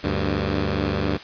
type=tone pair together; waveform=10% pulse; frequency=74.2 / 97.67 Hz; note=D2 / G2; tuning=+18 / -6 cents; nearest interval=perfect fourth; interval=476 cents; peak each=-16 dBFS; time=0.03-1.18 s; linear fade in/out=20 ms; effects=white hiss -40 dBFS RMS until 1.23 s + resampled to 11025 Hz